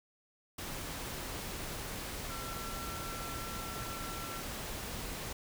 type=tone in noise; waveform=sine; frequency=1350 Hz; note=E6; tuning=41 cents sharp; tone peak=-45 dBFS; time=2.3-4.41 s; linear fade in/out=5 ms; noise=pink; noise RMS=-41 dBFS; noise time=0.58-5.33 s; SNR=-7 dB; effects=none